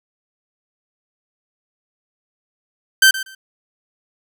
sawtooth tone with echo, 1552 Hz, G6, 18 cents flat, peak -4 dBFS, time 3.02-3.11 s, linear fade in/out 5 ms, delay 120 ms, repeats 2, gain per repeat -15 dB, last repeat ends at 3.35 s, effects none

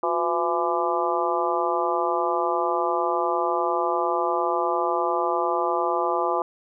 harmonic tone with a mistuned harmonic, 168.6 Hz, E3, 39 cents sharp, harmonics 2 / 3 / 4 / 5 / 6 / 7, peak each -28 / -28 / -28 / -28 / -28 / -28 dBFS, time 0.03-6.42 s, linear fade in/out 2 ms, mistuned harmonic 2, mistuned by +110 cents, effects none

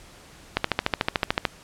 click train, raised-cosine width 0.3 ms, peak -4 dBFS, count 13, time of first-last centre 0.57-1.452 s, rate 13.6 Hz, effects pink hiss -49 dBFS RMS until 1.63 s + low-pass 10000 Hz 12 dB/octave

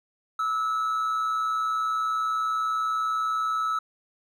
triangle tone with amplitude modulation, 1300 Hz, E6, 24 cents flat, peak -19 dBFS, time 0.39-3.79 s, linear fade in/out 5 ms, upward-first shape sine, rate 120 Hz, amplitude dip 55%, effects tanh soft clip ceiling -15 dBFS

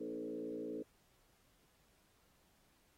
sine tone with frequency modulation, 370.2 Hz, F#4, 1 cent sharp, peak -40 dBFS, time 0-0.83 s, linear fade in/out 10 ms, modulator 57.1 Hz, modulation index 2.2, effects pink hiss -73 dBFS RMS until 2.97 s + AAC 48 kbps

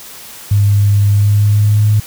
sine tone with pitch glide, 101.8 to 105.88 Hz, G#2 to G#2, -34 to +34 cents, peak -7 dBFS, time 0.51-2 s, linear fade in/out 5 ms, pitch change +68 cents, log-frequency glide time 1.09-1.86 s, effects white hiss -33 dBFS RMS until 2.06 s

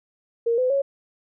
sine tone with pitch steps, 465.4 / 507.5 / 553.5 Hz, A#4 / B4 / C#5, -3 / +47 / -3 cents, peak -18 dBFS, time 0.46-0.82 s, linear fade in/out 10 ms, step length 120 ms, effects none

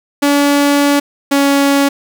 sawtooth tone pair in turn, 285.8 / 279.9 Hz, D4 / C#4, -47 / +17 cents, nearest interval unison, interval 36 cents, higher first, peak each -5 dBFS, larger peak neither, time 0.22-1 / 1.31-1.89 s, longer first, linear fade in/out 10 ms, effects 7-bit

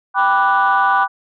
sine chord, G major seventh, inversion none, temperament equal, 784 / 987.8 / 1174.7 / 1480 Hz, G5 / B5 / D6 / F#6, 0 / 0 / 0 / 0 cents, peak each -16 / -16 / -16 / -17 dBFS, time 0.14-1.08 s, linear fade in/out 50 ms, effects tanh soft clip ceiling -5 dBFS

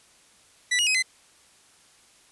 sawtooth tone with pitch steps, 1971 / 2884 / 2532 / 2047 Hz, B6 / F#7 / D#7 / C7, -4 / -45 / +30 / -38 cents, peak -17 dBFS, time 0.71-1.026 s, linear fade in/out 10 ms, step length 79 ms, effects white hiss -57 dBFS RMS until 2.31 s + resampled to 24000 Hz

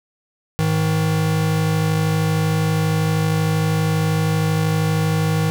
square tone pair together, 105.79 / 158.5 Hz, G#2 / D#3, +32 / +32 cents, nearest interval perfect fifth, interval 700 cents, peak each -23 / -18 dBFS, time 0.59-5.5 s, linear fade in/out 0 ms, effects none

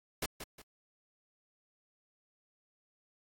pink noise with echo, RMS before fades -35 dBFS, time 0.22-0.26 s, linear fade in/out 5 ms, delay 180 ms, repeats 2, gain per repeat -9 dB, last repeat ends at 0.62 s, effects AAC 64 kbps

